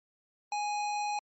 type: tone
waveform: square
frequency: 830.6 Hz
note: G#5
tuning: in tune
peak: -31 dBFS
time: 0.52-1.19 s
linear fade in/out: 2 ms
effects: MP3 32 kbps